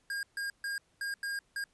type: tone bursts at uneven times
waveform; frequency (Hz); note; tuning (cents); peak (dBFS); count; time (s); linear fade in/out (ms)
square; 1618; G#6; -46; -34; 6; 0.1-0.23 / 0.37-0.5 / 0.64-0.78 / 1.01-1.14 / 1.23-1.39 / 1.56-1.64; 2
effects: pink hiss -71 dBFS RMS until 1.73 s + resampled to 24000 Hz